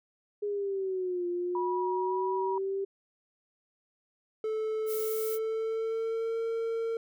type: linear two-way sweep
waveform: sine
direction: down then up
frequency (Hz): 415.3 to 350 to 393.3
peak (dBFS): -29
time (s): 0.42-2.85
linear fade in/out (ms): 10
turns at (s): 1.27
type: tone with vibrato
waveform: sine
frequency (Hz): 966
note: B5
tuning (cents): -39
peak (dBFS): -31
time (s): 1.55-2.58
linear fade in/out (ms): 2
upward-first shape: square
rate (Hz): 1.8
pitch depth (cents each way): 11
type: tone with pitch glide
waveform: triangle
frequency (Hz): 436.4 to 455.5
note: A4 to A#4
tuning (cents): -14 to -40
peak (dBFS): -27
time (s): 4.44-6.97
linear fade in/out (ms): 2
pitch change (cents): +74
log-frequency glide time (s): 4.97-6.4
type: noise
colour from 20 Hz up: violet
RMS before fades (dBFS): -39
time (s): 4.86-5.39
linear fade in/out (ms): 50
effects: none